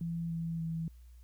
sine tone with pitch steps, 167.7 / 165.58 / 163.49 Hz, E3 / E3 / E3, +30 / +8 / -14 cents, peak -33 dBFS, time 0.01-0.88 s, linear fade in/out 2 ms, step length 290 ms, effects added 60 Hz sine -51 dBFS peak until 1.23 s + white hiss -72 dBFS RMS until 1.23 s

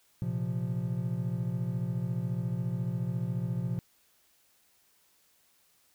triangle chord, Bb suspended second, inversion none, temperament equal, 116.54 / 130.81 / 174.61 Hz, Bb2 / C3 / F3, 0 / 0 / 0 cents, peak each -32 dBFS, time 0.22-3.79 s, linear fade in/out 0 ms, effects white hiss -67 dBFS RMS until 5.94 s

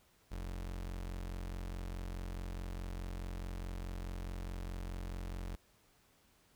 35% pulse tone, 44.73 Hz, F1, 42 cents sharp, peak -38 dBFS, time 0.31-5.56 s, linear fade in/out 10 ms, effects pink hiss -69 dBFS RMS until 6.55 s

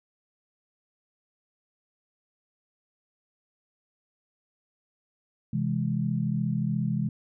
sine chord, C augmented, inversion none, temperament equal, 130.81 / 164.81 / 207.7 Hz, C3 / E3 / G#3, 0 / 0 / 0 cents, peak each -29 dBFS, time 5.53-7.09 s, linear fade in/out 5 ms, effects none

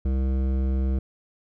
sine tone with hard clipping, 65.8 Hz, C2, 10 cents sharp, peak -23 dBFS, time 0.05-0.99 s, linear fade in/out 5 ms, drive 13 dB, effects none

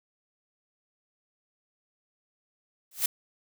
blue noise with exponential growth, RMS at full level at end -20 dBFS, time 2.91-3.06 s, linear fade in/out 5 ms, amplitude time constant 31 ms, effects none

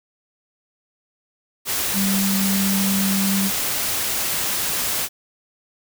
sine tone in noise, 195.1 Hz, G3, 8 cents flat, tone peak -19 dBFS, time 1.93-3.51 s, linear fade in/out 50 ms, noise white, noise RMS -23 dBFS, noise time 1.65-5.09 s, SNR +1 dB, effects none

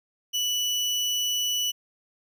30% pulse tone, 2960 Hz, F#7, in tune, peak -21 dBFS, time 0.33-1.72 s, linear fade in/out 20 ms, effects none

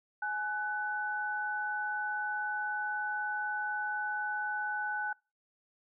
sine tone pair together, 839.6 / 1496 Hz, G#5 / F#6, +19 / +19 cents, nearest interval minor seventh, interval 1000 cents, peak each -36 / -33 dBFS, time 0.22-5.13 s, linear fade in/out 5 ms, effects noise-tail reverb RT60 0.3 s tail -26 dB re dry

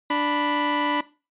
sawtooth tone pair together, 293.7 / 987.1 Hz, D4 / B5, 0 / -1 cents, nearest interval octave + major sixth, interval 2099 cents, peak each -20 dBFS, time 0.1-1.01 s, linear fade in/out 5 ms, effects noise-tail reverb RT60 0.3 s tail -17 dB re dry + resampled to 8000 Hz

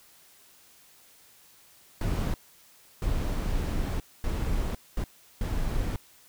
brown noise bursts at uneven times, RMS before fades -28 dBFS, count 5, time 2.01-2.34 / 3.02-4 / 4.24-4.75 / 4.97-5.04 / 5.41-5.96 s, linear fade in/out 2 ms, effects white hiss -57 dBFS RMS until 6.28 s

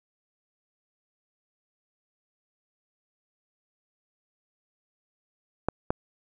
clicks, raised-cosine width 1 ms, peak -10 dBFS, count 2, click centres 5.686 / 5.905 s, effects none

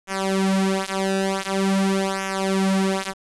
sawtooth tone with flanger, 193 Hz, G3, 27 cents flat, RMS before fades -22 dBFS, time 0.07-3.14 s, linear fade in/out 50 ms, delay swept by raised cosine 0.23 to 6.13 ms, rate 0.46 Hz, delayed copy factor -0.95, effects resampled to 24000 Hz + 7-bit

